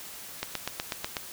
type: click train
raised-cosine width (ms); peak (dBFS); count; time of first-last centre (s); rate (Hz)
0.2; -12; 7; 0.43-1.168; 8.13
effects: white hiss -43 dBFS RMS until 1.32 s